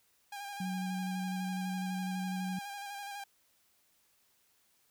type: tone with vibrato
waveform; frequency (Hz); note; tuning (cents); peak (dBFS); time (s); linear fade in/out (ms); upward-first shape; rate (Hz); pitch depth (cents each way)
sawtooth; 806; G5; +48; -37; 0.32-3.24; 5; square; 12; 25
type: tone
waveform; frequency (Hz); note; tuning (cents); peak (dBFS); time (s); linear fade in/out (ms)
sine; 185.7; F#3; +7; -34; 0.6-2.59; 5
effects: white hiss -71 dBFS RMS until 4.9 s